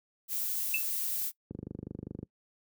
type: noise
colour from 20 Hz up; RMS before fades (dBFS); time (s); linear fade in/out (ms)
violet; -33; 0.28-1.32; 50
type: tone with exponential decay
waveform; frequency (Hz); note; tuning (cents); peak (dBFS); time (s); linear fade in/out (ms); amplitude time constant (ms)
sine; 2637; E7; 0; -24; 0.74-0.86; 2; 25
type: click train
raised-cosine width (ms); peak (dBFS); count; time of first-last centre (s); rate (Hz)
3; -25; 19; 1.51-2.23; 25
effects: noise-tail reverb RT60 0.1 s tail -22 dB re dry + high-pass 100 Hz 12 dB/octave